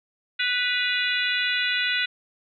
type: harmonic tone with a mistuned harmonic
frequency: 493.9 Hz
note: B4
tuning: in tune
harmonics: 3 / 4 / 5 / 6 / 7 / 8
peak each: -27 / -28 / -29 / -30 / -30 / -31 dBFS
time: 0.39-2.06 s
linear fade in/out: 10 ms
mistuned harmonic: 6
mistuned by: -56 cents
effects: none